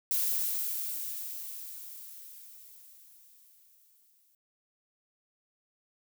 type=noise with exponential decay; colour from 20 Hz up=violet; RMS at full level=-28 dBFS; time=0.11-4.35 s; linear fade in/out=1 ms; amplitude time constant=920 ms; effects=none